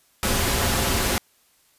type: noise with comb filter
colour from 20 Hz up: pink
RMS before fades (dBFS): -22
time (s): 0.23-1.18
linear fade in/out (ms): 0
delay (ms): 6.5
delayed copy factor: -0.5
effects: white hiss -61 dBFS RMS until 1.78 s + resampled to 32000 Hz